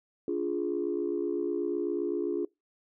sine tone cluster, 289.6 / 348.8 / 416.7 Hz, D4 / F4 / G#4, -24 / -2 / +6 cents, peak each -33 / -30 / -32 dBFS, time 0.28-2.45 s, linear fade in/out 2 ms, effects noise-tail reverb RT60 0.2 s tail -24 dB re dry + tanh soft clip ceiling -20 dBFS

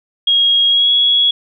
sine tone with pitch glide, 3279 to 3346 Hz, G#7 to G#7, -23 to +12 cents, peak -9 dBFS, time 0.27-1.31 s, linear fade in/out 5 ms, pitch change +35 cents, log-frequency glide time 0.68-0.91 s, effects none

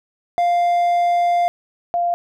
triangle / sine tone pair in turn, 698.5 / 695.9 Hz, F5 / F5, 0 / -6 cents, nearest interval unison, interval 6 cents, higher first, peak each -12 / -16 dBFS, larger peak first, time 0.38-1.48 / 1.94-2.14 s, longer first, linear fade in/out 0 ms, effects none

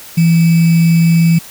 sine tone with sample-and-hold, 166.4 Hz, E3, 17 cents sharp, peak -6 dBFS, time 0.17-1.39 s, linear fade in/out 10 ms, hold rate 2450 Hz, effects white hiss -34 dBFS RMS until 1.5 s

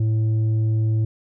sine tone with tanh clipping, 110 Hz, A2, in tune, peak -18 dBFS, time 0-1.05 s, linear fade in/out 5 ms, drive 5 dB, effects none

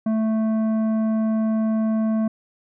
triangle tone with tanh clipping, 220 Hz, A3, in tune, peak -20 dBFS, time 0.06-2.28 s, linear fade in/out 5 ms, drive 14 dB, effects none

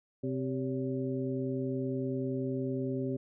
harmonic tone with a mistuned harmonic, 130.6 Hz, C3, 3 cents flat, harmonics 1 / 2 / 3 / 4, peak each -36 / -34 / -36 / -42 dBFS, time 0.23-3.17 s, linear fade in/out 10 ms, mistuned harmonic 4, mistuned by +130 cents, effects none

